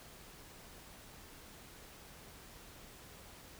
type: silence
effects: pink hiss -55 dBFS RMS until 3.59 s